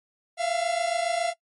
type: tone pair together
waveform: 45% pulse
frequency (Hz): 671 / 698.2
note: E5 / F5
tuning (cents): +31 / -1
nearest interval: minor second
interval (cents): 68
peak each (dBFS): -27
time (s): 0.37-1.34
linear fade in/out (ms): 50
effects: noise-tail reverb RT60 0.1 s tail -20 dB re dry + MP3 48 kbps